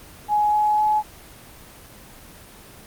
sine tone with pitch steps, 838 / 844.3 / 850.7 Hz, G#5 / G#5 / G#5, +15 / +28 / +41 cents, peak -16 dBFS, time 0.28-1.03 s, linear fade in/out 50 ms, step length 250 ms, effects pink hiss -44 dBFS RMS until 2.86 s + Opus 24 kbps

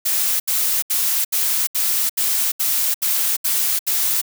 blue noise bursts, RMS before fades -19 dBFS, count 10, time 0.05-4.216 s, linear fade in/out 10 ms, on 350 ms, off 74 ms, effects none

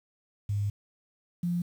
sine tone pair in turn, 102.2 / 174.41 Hz, G#2 / F3, -27 / -2 cents, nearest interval major sixth, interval 925 cents, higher second, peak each -26 dBFS, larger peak neither, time 0.49-0.7 / 1.43-1.62 s, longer first, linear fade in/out 5 ms, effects 9-bit

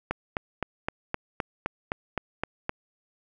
click train, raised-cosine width 0.5 ms, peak -12 dBFS, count 11, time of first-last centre 0.11-2.694 s, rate 3.87 Hz, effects none

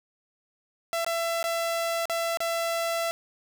sawtooth tone with dropouts, 670 Hz, E5, 28 cents sharp, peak -22 dBFS, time 0.93-3.11 s, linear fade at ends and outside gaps 0 ms, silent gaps 1.046-1.064 / 1.428-1.441 / 2.055-2.097 / 2.372-2.404 s, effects none

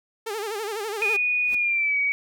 sawtooth tone with vibrato, 425.5 Hz, G#4, 42 cents sharp, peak -24 dBFS, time 0.26-1.17 s, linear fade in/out 10 ms, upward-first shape sine, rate 12 Hz, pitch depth 120 cents each way
sine tone with pitch glide, 2467 to 2262 Hz, D#7 to C#7, -15 to +34 cents, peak -20 dBFS, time 1.02-2.12 s, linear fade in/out 0 ms, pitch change -151 cents, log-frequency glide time 1.53-1.98 s
pink noise with exponential growth, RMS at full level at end -38 dBFS, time 1.39-1.55 s, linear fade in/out 5 ms, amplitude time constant 33 ms
effects none

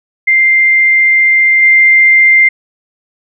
sine tone with level steps, 2095 Hz, C7, 2 cents sharp, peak -5 / -3 dBFS, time 0.27-2.49 s, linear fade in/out 10 ms, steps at 1.62 s, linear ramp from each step 10 ms, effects none

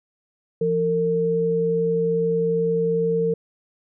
sine tone pair together, 170.66 / 455.6 Hz, F3 / A#4, -40 / -40 cents, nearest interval octave + perfect fourth, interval 1700 cents, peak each -25 / -19 dBFS, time 0.61-3.34 s, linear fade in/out 5 ms, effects none

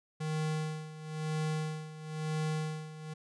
square tone with tremolo, 155.56 Hz, D#3, in tune, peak -31 dBFS, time 0.2-3.14 s, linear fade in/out 10 ms, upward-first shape sine, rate 1 Hz, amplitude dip 80%, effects resampled to 22050 Hz

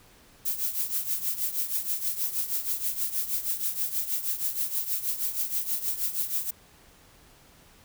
violet noise with tremolo, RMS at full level -26 dBFS, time 0.45-6.51 s, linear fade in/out 10 ms, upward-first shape triangle, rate 6.3 Hz, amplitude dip 80%, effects pink hiss -56 dBFS RMS until 7.84 s

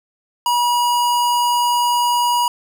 square tone, 965 Hz, B5, 40 cents flat, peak -15 dBFS, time 0.46-2.48 s, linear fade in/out 2 ms, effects none

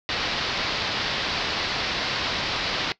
white low-pass noise, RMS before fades -27 dBFS, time 0.09-2.92 s, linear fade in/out 0 ms, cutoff 4900 Hz, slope 48 dB/octave, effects noise-tail reverb RT60 0.1 s tail -19 dB re dry

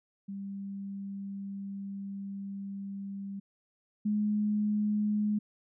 sine tone pair in turn, 197.6 / 209.7 Hz, G3 / G#3, +14 / +17 cents, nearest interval minor second, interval 103 cents, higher second, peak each -36 / -26 dBFS, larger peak second, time 0.28-3.4 / 4.05-5.39 s, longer first, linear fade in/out 10 ms, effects none

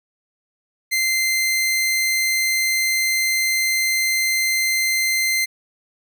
sawtooth tone, 2080 Hz, C7, 11 cents flat, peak -14 dBFS, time 0.91-5.46 s, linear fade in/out 20 ms, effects none

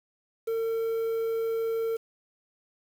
triangle tone with quantisation, 453.2 Hz, A#4, 49 cents flat, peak -24 dBFS, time 0.47-1.97 s, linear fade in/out 10 ms, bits 8, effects none

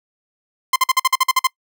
sawtooth tone bursts, 1042 Hz, C6, 7 cents flat, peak -8 dBFS, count 10, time 0.73-1.471 s, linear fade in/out 5 ms, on 30 ms, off 49 ms, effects noise-tail reverb RT60 0.1 s tail -25 dB re dry

